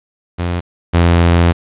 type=tone pair in turn; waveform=sawtooth; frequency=87.31 / 85.56 Hz; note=F2 / F2; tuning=0 / -35 cents; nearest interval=unison; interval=35 cents; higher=first; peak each=-12 / -4 dBFS; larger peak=second; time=0.38-0.61 / 0.93-1.53 s; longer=second; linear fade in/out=20 ms; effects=resampled to 8000 Hz + 7-bit